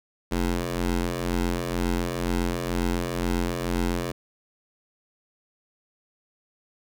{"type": "ring-modulated tone", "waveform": "15% pulse", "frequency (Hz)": 87.31, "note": "F2", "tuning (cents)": 0, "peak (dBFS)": -15, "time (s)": [0.31, 4.12], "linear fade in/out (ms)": 10, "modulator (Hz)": 132, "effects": []}